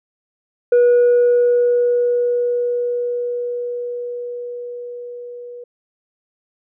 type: tone with level ramp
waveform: sine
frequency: 484.8 Hz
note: B4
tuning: 32 cents flat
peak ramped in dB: -6 to -31 dBFS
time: 0.72-5.64 s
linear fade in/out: 5 ms
effects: tanh soft clip ceiling -8 dBFS